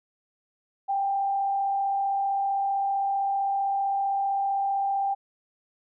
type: tone with frequency modulation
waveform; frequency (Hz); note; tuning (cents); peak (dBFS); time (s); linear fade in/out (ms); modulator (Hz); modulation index
sine; 790; G5; +13; -23; 0.88-5.15; 20; 35.5; 0.36
effects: none